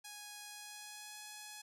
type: tone with pitch glide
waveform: 5% pulse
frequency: 830.6 to 842.2 Hz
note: G#5 to G#5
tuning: 0 to +24 cents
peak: -36 dBFS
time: 0.04-1.62 s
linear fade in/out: 10 ms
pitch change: +24 cents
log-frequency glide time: 0.47-1.19 s
effects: none